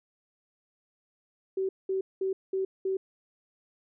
sine tone bursts, 382.1 Hz, G4, 44 cents flat, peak -26 dBFS, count 5, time 1.57-2.97 s, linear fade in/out 5 ms, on 120 ms, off 200 ms, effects none

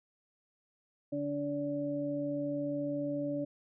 harmonic tone, 144.3 Hz, D3, 30 cents flat, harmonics 1 / 2 / 4, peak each -43 / -34 / -36 dBFS, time 1.12-3.45 s, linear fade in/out 10 ms, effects none

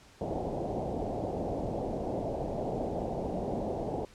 white low-pass noise, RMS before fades -34 dBFS, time 0.21-4.05 s, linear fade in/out 2 ms, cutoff 770 Hz, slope 48 dB/octave, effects pink hiss -57 dBFS RMS until 4.14 s + low-pass 8000 Hz 12 dB/octave

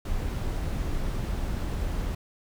brown noise, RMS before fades -29 dBFS, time 0.05-2.15 s, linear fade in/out 5 ms, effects none

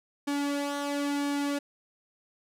sawtooth tone with flanger, 285.6 Hz, D4, 48 cents flat, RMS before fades -30 dBFS, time 0.27-1.59 s, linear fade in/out 10 ms, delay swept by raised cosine 1.5 to 3.1 ms, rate 1 Hz, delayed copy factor -0.6, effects low-pass 12000 Hz 12 dB/octave

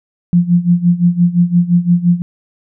sine tone with tremolo, 174.61 Hz, F3, in tune, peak -5 dBFS, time 0.33-2.22 s, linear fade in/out 0 ms, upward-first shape sine, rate 5.8 Hz, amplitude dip 85%, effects none

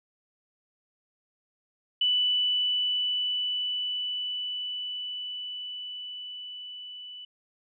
sine tone with level ramp, 2977 Hz, F#7, 10 cents sharp, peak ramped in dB -21 to -40 dBFS, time 2.01-7.25 s, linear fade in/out 5 ms, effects none

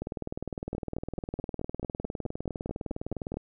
two click trains, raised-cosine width 2 ms, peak -20 / -21 dBFS, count 67 / 13, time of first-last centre 0.02-3.37 / 0.75-3.342 s, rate 19.7 / 4.63 Hz, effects none

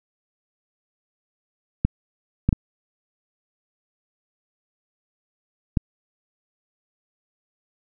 clicks, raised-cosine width 5 ms, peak -5 dBFS, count 4, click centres 1.85 / 2.49 / 2.528 / 5.772 s, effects none

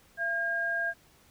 sine tone pair together, 677 / 1617.6 Hz, E5 / G#6, +46 / -46 cents, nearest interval octave + minor third, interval 1508 cents, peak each -35 / -28 dBFS, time 0.17-0.94 s, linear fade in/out 50 ms, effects pink hiss -61 dBFS RMS until 1.3 s

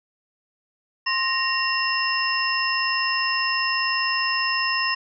sine tone cluster, 1055 / 1860 / 2761 / 5260 Hz, C6 / A#6 / F7 / E8, +14 / -4 / -20 / -5 cents, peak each -26 dBFS, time 1.06-4.95 s, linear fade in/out 10 ms, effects none

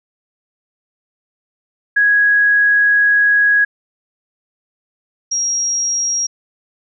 sine tone pair in turn, 1661.2 / 5636 Hz, G#6 / F8, 0 / +15 cents, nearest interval octave + major sixth, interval 2115 cents, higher second, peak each -9 / -15 dBFS, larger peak first, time 1.96-3.65 / 5.31-6.27 s, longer first, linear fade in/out 10 ms, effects none

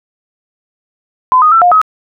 sine tone with pitch steps, 1018 / 1241 / 1337 / 711 / 1272 Hz, C6 / D#6 / E6 / F5 / D#6, -48 / -5 / +24 / +31 / +38 cents, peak -4 dBFS, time 1.32-1.815 s, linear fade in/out 0 ms, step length 99 ms, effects none

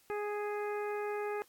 harmonic tone, 415.3 Hz, G#4, in tune, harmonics 1 / 2 / 3 / 4 / 5 / 6, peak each -35 / -41 / -45 / -47 / -49 / -51 dBFS, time 0.1-1.42 s, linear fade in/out 0 ms, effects white hiss -66 dBFS RMS until 1.48 s + AAC 64 kbps

